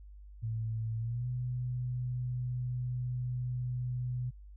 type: tone with pitch glide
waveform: sine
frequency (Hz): 112.3 to 124.6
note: A2 to B2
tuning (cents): +36 to +16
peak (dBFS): -32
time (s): 0.42-4.31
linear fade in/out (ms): 20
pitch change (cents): +180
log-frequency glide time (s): 0.98-1.27
effects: added 50 Hz sine -48 dBFS peak until 4.56 s